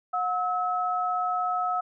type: tone pair together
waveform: sine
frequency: 725.1 / 1292 Hz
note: F#5 / E6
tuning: -35 / -35 cents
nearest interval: minor seventh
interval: 1000 cents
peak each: -27 dBFS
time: 0.13-1.81 s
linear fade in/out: 10 ms
effects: none